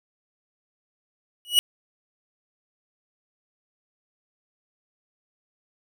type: tone with exponential growth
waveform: 45% pulse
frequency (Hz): 2921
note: F#7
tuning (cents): -23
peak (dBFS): -10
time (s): 1.45-1.59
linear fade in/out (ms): 0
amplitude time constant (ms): 30
effects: none